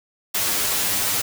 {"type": "noise with comb filter", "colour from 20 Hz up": "white", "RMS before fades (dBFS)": -22, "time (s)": [0.34, 1.22], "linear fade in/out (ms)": 10, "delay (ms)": 9.9, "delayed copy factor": 0.65, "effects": []}